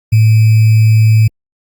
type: tone with sample-and-hold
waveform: sine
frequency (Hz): 110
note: A2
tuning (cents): 0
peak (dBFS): -4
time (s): 0.12-1.28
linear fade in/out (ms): 10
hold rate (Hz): 2450
effects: Opus 48 kbps